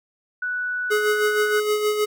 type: tone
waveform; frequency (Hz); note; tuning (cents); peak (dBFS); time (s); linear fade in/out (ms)
sine; 1480; F#6; 0; -23; 0.42-1.6; 5
type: tone with tremolo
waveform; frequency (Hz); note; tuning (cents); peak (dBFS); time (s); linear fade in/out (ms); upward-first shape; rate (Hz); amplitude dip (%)
square; 422.1; G#4; +28; -18; 0.9-2.06; 20; sine; 6.4; 50
effects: none